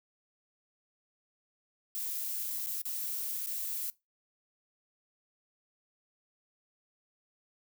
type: noise with dropouts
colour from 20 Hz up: violet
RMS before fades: -36 dBFS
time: 1.95-3.9 s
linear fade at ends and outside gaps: 0 ms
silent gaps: 2.662-2.67 / 2.816-2.854 / 3.461-3.471 s
effects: noise-tail reverb RT60 0.2 s tail -20 dB re dry